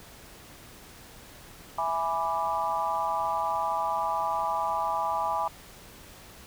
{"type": "chord", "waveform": "sine", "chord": "E dominant seventh", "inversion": "none", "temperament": "equal", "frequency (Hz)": [659.3, 830.6, 987.8, 1174.7], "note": ["E5", "G#5", "B5", "D6"], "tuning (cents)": [0, 0, 0, 0], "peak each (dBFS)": [-34, -30, -30, -32], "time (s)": [1.78, 5.48], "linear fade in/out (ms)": 5, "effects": ["pink hiss -49 dBFS RMS until 6.46 s"]}